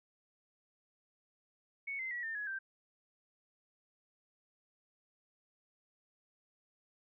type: tone with pitch steps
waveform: sine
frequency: 2217 / 2069 / 1930 / 1800.8 / 1680.2 / 1567.7 Hz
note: C#7 / C7 / B6 / A6 / G#6 / G6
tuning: 0 / -20 / -40 / +40 / +20 / 0 cents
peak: -37 dBFS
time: 1.87-2.59 s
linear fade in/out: 10 ms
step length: 120 ms
effects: none